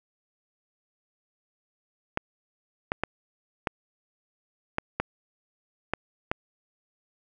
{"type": "clicks", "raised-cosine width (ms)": 0.5, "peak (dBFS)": -10, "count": 8, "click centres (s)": [2.174, 2.919, 3.036, 3.672, 4.784, 5, 5.936, 6.315], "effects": []}